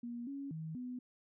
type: tone with pitch steps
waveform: sine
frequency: 238.2 / 277.9 / 159.1 / 249.4 Hz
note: A#3 / C#4 / D#3 / B3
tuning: +38 / +4 / +39 / +17 cents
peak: -40 dBFS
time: 0.03-0.99 s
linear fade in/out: 5 ms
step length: 240 ms
effects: none